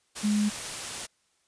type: tone in noise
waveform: sine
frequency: 208.9 Hz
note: G#3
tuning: 10 cents sharp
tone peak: -22 dBFS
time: 0.23-0.5 s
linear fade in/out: 20 ms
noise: white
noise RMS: -35 dBFS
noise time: 0.15-1.07 s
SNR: +10 dB
effects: white hiss -70 dBFS RMS until 1.47 s + resampled to 22050 Hz